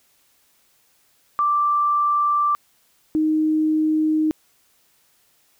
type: tone pair in turn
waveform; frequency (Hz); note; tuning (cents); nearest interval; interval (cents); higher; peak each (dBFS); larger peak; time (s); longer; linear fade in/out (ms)
sine; 1174.7 / 311.1; D6 / D#4; 0 / 0; octave + major seventh; 2300; first; -16; neither; 1.39-2.55 / 3.15-4.31; neither; 0
effects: white hiss -61 dBFS RMS until 5.59 s